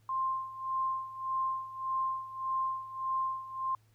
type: tone with tremolo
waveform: sine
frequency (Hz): 1053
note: C6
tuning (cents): +11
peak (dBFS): -28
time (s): 0.09-3.75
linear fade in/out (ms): 2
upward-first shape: sine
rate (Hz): 1.7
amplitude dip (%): 80
effects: added 109 Hz sine -63 dBFS peak until 3.94 s + pink hiss -72 dBFS RMS until 3.94 s